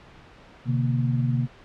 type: tone cluster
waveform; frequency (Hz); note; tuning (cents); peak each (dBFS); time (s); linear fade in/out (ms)
sine; 127.5 / 147.6 / 234.3; C3 / D3 / A#3; -44 / +9 / +9; -22 / -28 / -28; 0.65-1.48; 50
effects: pink hiss -49 dBFS RMS until 1.64 s + low-pass 3000 Hz 12 dB/octave